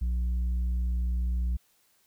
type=tone with tanh clipping; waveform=sine; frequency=60.4 Hz; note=B1; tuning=38 cents flat; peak=-26 dBFS; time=0.01-1.57 s; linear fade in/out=10 ms; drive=4 dB; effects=white hiss -67 dBFS RMS until 2.06 s